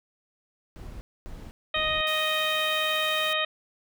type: noise bursts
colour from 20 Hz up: brown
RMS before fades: -40 dBFS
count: 3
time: 0.76-2.01 s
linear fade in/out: 0 ms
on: 250 ms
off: 250 ms
type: harmonic tone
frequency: 622.3 Hz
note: D#5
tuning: in tune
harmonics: 1 / 2 / 3 / 4 / 5 / 6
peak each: -31 / -31 / -31 / -31 / -31 / -31 dBFS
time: 1.74-3.45 s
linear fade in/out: 5 ms
type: noise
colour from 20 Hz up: white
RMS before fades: -41 dBFS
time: 2.07-3.33 s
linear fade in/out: 0 ms
effects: none